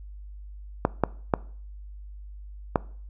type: clicks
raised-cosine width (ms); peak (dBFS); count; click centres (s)
1; -5; 4; 0.851 / 1.037 / 1.338 / 2.758
effects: noise-tail reverb RT60 0.5 s tail -21 dB re dry + added 50 Hz sine -39 dBFS peak until 3.09 s